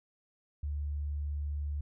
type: tone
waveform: sine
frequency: 73 Hz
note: D2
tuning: 10 cents flat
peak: -32 dBFS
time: 0.63-1.81 s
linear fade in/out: 5 ms
effects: none